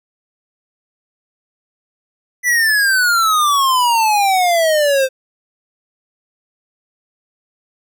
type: exponential sweep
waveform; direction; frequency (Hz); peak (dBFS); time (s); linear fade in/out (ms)
square; down; 2000 to 517; -12; 2.43-5.09; 50
effects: none